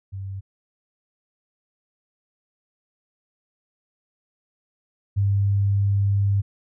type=tone pair in turn; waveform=sine; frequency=97 / 99.84 Hz; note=G2 / G2; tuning=-18 / +32 cents; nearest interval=unison; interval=50 cents; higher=second; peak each=-29 / -17 dBFS; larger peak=second; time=0.12-0.41 / 5.16-6.42 s; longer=second; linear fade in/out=20 ms; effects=none